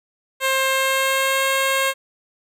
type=tone with pitch glide; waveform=10% pulse; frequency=531 to 537.5 Hz; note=C5 to C5; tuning=+25 to +47 cents; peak=-9 dBFS; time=0.4-1.94 s; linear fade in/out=50 ms; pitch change=+22 cents; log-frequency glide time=0.68-1.45 s; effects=none